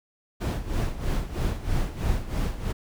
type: noise with tremolo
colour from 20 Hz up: brown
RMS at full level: -24 dBFS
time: 0.4-2.73 s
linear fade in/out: 20 ms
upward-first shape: sine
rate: 3.1 Hz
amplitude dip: 75%
effects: none